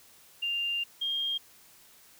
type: tone pair in turn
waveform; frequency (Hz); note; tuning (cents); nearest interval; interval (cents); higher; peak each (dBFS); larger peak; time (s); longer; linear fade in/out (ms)
sine; 2794 / 3221; F7 / G7; 0 / +46; major second; 246; second; -28; neither; 0.42-0.84 / 1.01-1.38; first; 10
effects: white hiss -57 dBFS RMS until 2.19 s